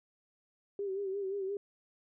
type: tone with vibrato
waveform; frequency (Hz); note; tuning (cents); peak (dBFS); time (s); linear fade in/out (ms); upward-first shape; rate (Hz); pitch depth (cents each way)
sine; 392; G4; 0; -33; 0.79-1.57; 2; sine; 5.7; 62
effects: none